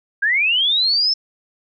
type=linear sweep; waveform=sine; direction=up; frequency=1568 to 5340 Hz; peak=-14 dBFS; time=0.22-1.14 s; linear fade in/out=10 ms; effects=none